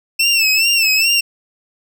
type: tone with vibrato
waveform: 25% pulse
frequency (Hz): 2662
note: E7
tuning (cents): +16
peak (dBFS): -8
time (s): 0.19-1.21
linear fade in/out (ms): 10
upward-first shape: sine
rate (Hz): 2.4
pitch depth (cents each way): 84
effects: none